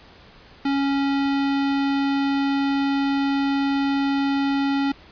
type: tone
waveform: square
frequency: 277.2 Hz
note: C#4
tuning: in tune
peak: -20 dBFS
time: 0.65-4.92 s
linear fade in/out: 5 ms
effects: pink hiss -48 dBFS RMS until 5.11 s + resampled to 11025 Hz